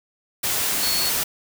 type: tone in noise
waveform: sine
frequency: 4387 Hz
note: C#8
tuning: 19 cents flat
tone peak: -23 dBFS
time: 0.82-1.1 s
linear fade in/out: 10 ms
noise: white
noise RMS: -23 dBFS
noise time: 0.43-1.24 s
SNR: -3 dB
effects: none

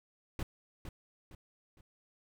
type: noise with echo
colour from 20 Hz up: brown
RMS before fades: -35 dBFS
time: 0.39-0.43 s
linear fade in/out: 2 ms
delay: 460 ms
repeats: 3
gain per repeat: -8 dB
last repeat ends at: 1.81 s
effects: none

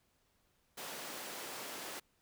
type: high-pass noise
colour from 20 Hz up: pink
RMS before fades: -45 dBFS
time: 0.77-2 s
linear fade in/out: 10 ms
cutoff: 350 Hz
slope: 12 dB/octave
effects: pink hiss -75 dBFS RMS until 2.21 s

